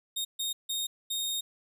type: tone bursts at uneven times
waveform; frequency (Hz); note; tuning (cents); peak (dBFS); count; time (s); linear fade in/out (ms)
sawtooth; 3703; A#7; -12; -27; 4; 0.16-0.25 / 0.39-0.53 / 0.69-0.87 / 1.1-1.41; 10
effects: none